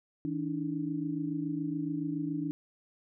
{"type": "tone cluster", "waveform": "sine", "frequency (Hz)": [160.3, 287.2, 314.3], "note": ["E3", "D4", "D#4"], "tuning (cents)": [-48, -39, 18], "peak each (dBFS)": [-37, -33, -37], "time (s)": [0.25, 2.51], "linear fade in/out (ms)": 0, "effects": []}